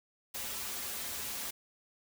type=noise with comb filter; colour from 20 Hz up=white; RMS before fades=-39 dBFS; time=0.34-1.51 s; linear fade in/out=10 ms; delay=6.4 ms; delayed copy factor=-0.95; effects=none